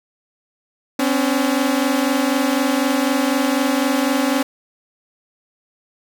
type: tone pair together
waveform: sawtooth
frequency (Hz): 258.5 / 282.5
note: C4 / C#4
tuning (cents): -21 / +33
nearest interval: major second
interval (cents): 154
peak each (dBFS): -15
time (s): 0.99-4.43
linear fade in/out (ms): 5
effects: none